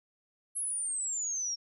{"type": "exponential sweep", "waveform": "sine", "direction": "down", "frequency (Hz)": [10950, 5500], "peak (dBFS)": -31, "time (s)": [0.55, 1.56], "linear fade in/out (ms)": 20, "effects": []}